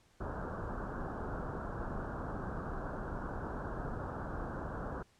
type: low-pass noise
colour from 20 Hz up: pink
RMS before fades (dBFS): -40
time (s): 0.2-5.03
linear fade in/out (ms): 10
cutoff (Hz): 1600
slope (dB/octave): 96
effects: pink hiss -68 dBFS RMS until 5.19 s + low-pass 9000 Hz 12 dB/octave